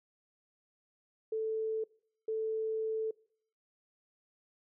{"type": "tone bursts at uneven times", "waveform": "sine", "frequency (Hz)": 440.5, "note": "A4", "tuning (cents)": 2, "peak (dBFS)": -31, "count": 2, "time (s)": [[1.32, 1.84], [2.28, 3.11]], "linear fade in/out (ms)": 5, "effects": ["noise-tail reverb RT60 0.6 s tail -24 dB re dry"]}